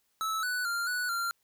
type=tone with pitch steps; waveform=square; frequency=1306 / 1486 / 1393 / 1477 / 1382 Hz; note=E6 / F#6 / F6 / F#6 / F6; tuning=-17 / +7 / -5 / -3 / -19 cents; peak=-30 dBFS; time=0.21-1.31 s; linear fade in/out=0 ms; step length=220 ms; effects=white hiss -74 dBFS RMS until 1.43 s